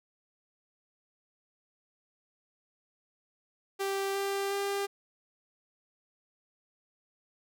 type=tone with pitch steps; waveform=sawtooth; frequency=392 / 395.4 / 398.9 Hz; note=G4 / G4 / G4; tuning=0 / +15 / +30 cents; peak=-26 dBFS; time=3.79-4.87 s; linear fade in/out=20 ms; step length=360 ms; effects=none